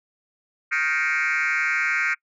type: tone with frequency modulation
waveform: sine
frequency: 1864.7 Hz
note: A#6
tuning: in tune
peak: -18 dBFS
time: 0.71-2.15 s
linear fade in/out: 20 ms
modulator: 152 Hz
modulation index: 3.4
effects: noise-tail reverb RT60 0.1 s tail -26 dB re dry + tanh soft clip ceiling -18 dBFS